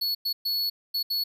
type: tone bursts at uneven times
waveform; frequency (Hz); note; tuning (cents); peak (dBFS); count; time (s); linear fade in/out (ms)
square; 4397; C#8; -15; -25; 5; 0.01-0.15 / 0.25-0.33 / 0.45-0.7 / 0.94-1.03 / 1.1-1.24; 10
effects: 11-bit